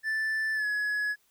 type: tone with pitch glide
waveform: triangle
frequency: 1760 to 1688.3 Hz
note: A6 to G#6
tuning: 0 to +28 cents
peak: -25 dBFS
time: 0.03-1.16 s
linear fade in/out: 50 ms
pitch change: -72 cents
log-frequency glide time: 0.54-0.66 s
effects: white hiss -68 dBFS RMS until 1.3 s